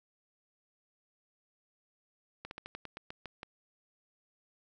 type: slowing click train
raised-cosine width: 0.3 ms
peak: -26 dBFS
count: 10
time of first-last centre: 2.45-3.431 s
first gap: 61 ms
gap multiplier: 1.14
effects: none